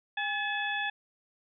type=harmonic tone with a mistuned harmonic; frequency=858 Hz; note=A5; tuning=44 cents flat; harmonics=1 / 2 / 3 / 4; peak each=-35 / -32 / -37 / -38 dBFS; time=0.17-0.9 s; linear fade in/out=5 ms; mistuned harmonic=1; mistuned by=-92 cents; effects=none